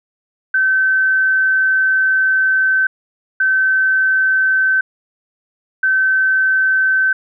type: tone bursts at uneven times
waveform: sine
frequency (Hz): 1537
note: G6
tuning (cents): -35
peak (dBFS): -11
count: 3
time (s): 0.54-2.87 / 3.4-4.81 / 5.83-7.13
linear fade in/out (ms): 5
effects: none

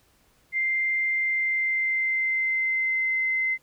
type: tone with pitch glide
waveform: sine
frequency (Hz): 2093 to 2064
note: C7 to C7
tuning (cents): 0 to -24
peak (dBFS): -22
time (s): 0.52-3.58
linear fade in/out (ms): 50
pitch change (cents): -24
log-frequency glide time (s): 1.13-3.24
effects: pink hiss -63 dBFS RMS until 3.62 s

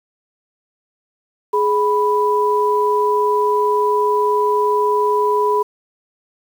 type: tone pair together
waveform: sine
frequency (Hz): 418.6 / 987.8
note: G#4 / B5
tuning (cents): +14 / 0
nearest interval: octave + minor third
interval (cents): 1486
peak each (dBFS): -16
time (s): 1.53-5.63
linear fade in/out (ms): 10
effects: 7-bit

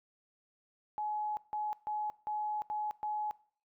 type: tone bursts at uneven times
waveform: sine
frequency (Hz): 846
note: G#5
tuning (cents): +32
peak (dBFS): -33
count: 6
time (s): 0.98-1.37 / 1.53-1.73 / 1.87-2.1 / 2.27-2.62 / 2.7-2.91 / 3.03-3.31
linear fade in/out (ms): 0
effects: noise-tail reverb RT60 0.5 s tail -21 dB re dry

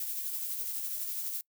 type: noise with tremolo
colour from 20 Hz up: violet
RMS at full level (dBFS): -34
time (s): 0-1.41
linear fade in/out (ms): 2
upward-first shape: triangle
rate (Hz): 12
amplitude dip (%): 40
effects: noise-tail reverb RT60 0.1 s tail -25 dB re dry

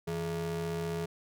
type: ring-modulated tone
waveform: square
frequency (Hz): 127.8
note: C3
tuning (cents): -40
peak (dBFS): -30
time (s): 0.07-1.06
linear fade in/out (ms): 10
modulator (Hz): 293
effects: none

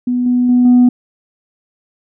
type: tone with level steps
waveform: sine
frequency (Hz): 246.9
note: B3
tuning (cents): 0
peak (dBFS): -12 / -9 / -6 / -3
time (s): 0.07-0.89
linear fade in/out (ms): 5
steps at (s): 0.26 / 0.49 / 0.65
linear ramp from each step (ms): 2
effects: tanh soft clip ceiling -3 dBFS

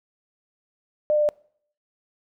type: tone with pitch steps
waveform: sine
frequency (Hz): 603 / 598.5 / 594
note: D5 / D5 / D5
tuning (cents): +46 / +33 / +20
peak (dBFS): -17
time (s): 1.1-1.289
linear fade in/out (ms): 0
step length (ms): 63
effects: noise-tail reverb RT60 0.6 s tail -24 dB re dry

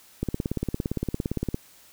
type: click train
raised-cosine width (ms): 3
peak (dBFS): -13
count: 24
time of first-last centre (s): 0.23-1.544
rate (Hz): 17.5
effects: white hiss -54 dBFS RMS until 1.92 s

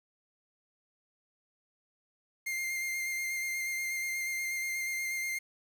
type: tone with vibrato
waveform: 45% pulse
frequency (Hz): 2109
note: C7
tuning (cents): +13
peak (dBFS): -32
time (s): 2.46-5.39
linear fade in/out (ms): 10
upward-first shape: square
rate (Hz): 8.3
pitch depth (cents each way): 12
effects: 10-bit

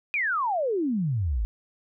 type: exponential sweep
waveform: sine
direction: down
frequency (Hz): 2500 to 48.52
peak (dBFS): -23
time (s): 0.14-1.45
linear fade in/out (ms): 0
effects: none

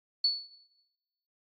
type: tone with exponential decay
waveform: sine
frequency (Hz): 4435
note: C#8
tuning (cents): 0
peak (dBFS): -20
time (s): 0.24-0.63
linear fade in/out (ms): 5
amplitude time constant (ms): 84
effects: noise-tail reverb RT60 1.0 s tail -17 dB re dry + MP3 32 kbps

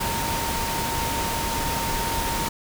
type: tone in noise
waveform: sine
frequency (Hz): 920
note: A#5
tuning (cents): -23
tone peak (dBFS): -28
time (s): 0-2.49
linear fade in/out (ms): 10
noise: pink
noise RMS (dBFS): -27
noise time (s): 0-2.49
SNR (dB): -4
effects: none

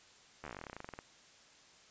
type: slowing click train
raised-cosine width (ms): 0.5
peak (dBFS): -29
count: 21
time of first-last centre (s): 0.44-0.989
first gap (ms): 12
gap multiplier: 1.08
effects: white hiss -61 dBFS RMS until 1.9 s + resampled to 16000 Hz

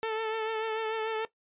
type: tone with vibrato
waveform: sawtooth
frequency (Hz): 441.8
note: A4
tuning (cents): +7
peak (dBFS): -25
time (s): 0.03-1.25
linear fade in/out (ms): 0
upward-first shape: triangle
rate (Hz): 6.8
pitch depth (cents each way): 34
effects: noise-tail reverb RT60 0.1 s tail -17 dB re dry + resampled to 8000 Hz

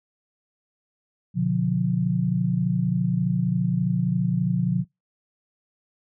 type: chord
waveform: sine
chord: B diminished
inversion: none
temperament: equal with one note detuned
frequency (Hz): 123.47 / 146.83 / 178.39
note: B2 / D3 / F3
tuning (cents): 0 / 0 / +37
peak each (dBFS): -26 / -26 / -22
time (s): 1.34-4.85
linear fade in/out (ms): 50
effects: noise-tail reverb RT60 0.2 s tail -26 dB re dry

